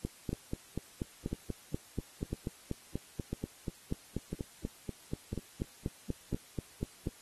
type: two click trains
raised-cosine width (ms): 3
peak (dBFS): -21 / -21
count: 30 / 7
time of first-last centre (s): 0.05-7.072 / 0.33-6.33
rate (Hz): 4.13 / 1
effects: white hiss -57 dBFS RMS until 7.21 s + AAC 32 kbps